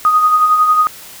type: tone with tremolo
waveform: sine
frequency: 1244.5 Hz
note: D#6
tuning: in tune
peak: -6 dBFS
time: 0.05-0.87 s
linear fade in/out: 0 ms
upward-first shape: sine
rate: 11 Hz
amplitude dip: 45%
effects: white hiss -35 dBFS RMS until 1.2 s